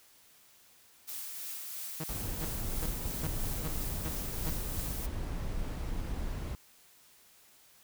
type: noise with tremolo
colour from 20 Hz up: blue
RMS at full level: -40 dBFS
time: 1.07-5.07 s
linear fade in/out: 20 ms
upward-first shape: sine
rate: 3 Hz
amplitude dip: 25%
type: tone bursts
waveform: sawtooth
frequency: 158.1 Hz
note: D#3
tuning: 28 cents sharp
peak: -31 dBFS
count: 7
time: 2-4.5 s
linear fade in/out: 5 ms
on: 40 ms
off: 370 ms
type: noise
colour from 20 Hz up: brown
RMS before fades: -36 dBFS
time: 2.09-6.55 s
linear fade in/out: 0 ms
effects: white hiss -61 dBFS RMS until 7.83 s